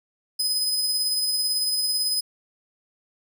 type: tone with tremolo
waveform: sawtooth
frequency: 5030 Hz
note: D#8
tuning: 18 cents sharp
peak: -18 dBFS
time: 0.39-2.21 s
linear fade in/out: 10 ms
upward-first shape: sine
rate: 18 Hz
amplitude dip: 30%
effects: none